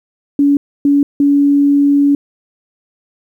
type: tone bursts at uneven times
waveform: sine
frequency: 284.2 Hz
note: C#4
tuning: 43 cents sharp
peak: -7 dBFS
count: 3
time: 0.39-0.57 / 0.85-1.03 / 1.2-2.15 s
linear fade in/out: 2 ms
effects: 8-bit